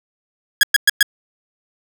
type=tone bursts; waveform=sawtooth; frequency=1661.2 Hz; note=G#6; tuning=in tune; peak=-4 dBFS; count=4; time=0.61-1.028 s; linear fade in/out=2 ms; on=22 ms; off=110 ms; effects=none